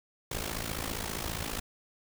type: noise with amplitude modulation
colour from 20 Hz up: pink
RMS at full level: -32 dBFS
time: 0.31-1.6 s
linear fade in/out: 5 ms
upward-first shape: sine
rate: 54.9 Hz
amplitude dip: 80%
effects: none